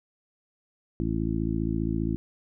harmonic tone, 55 Hz, A1, in tune, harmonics 1 / 2 / 3 / 4 / 5 / 6, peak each -32 / -32 / -32 / -32 / -32 / -32 dBFS, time 1-2.16 s, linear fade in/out 0 ms, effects none

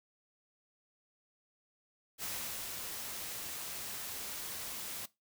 white noise with ADSR envelope, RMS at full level -39 dBFS, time 2.18-5.06 s, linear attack 52 ms, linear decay 440 ms, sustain -3 dB, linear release 8 ms, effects noise-tail reverb RT60 0.2 s tail -19 dB re dry

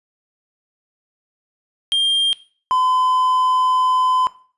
triangle tone pair in turn, 3199 / 1017.9 Hz, G7 / C6, +34 / -48 cents, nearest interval octave + minor sixth, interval 1982 cents, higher first, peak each -12 / -12 dBFS, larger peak neither, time 1.92-2.33 / 2.71-4.27 s, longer second, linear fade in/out 0 ms, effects noise-tail reverb RT60 0.4 s tail -17 dB re dry + resampled to 24000 Hz

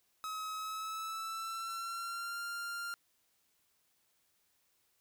45% pulse tone with pitch glide, 1278 to 1393.7 Hz, D#6 to F6, +46 to -4 cents, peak -38 dBFS, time 0.24-2.94 s, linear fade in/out 0 ms, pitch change +150 cents, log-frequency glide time 0.56-2.41 s, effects white hiss -75 dBFS RMS until 5 s

